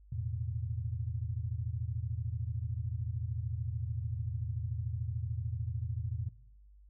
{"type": "chord", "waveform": "sine", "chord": "E suspended fourth", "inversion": "none", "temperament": "equal with one note detuned", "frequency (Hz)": [82.84, 110, 123.47], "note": ["E2", "A2", "B2"], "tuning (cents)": [9, 0, 0], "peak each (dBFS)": [-38, -36, -40], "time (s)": [0.12, 6.29], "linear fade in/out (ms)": 5, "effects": ["noise-tail reverb RT60 0.9 s tail -21 dB re dry", "added 50 Hz sine -55 dBFS peak until 6.89 s"]}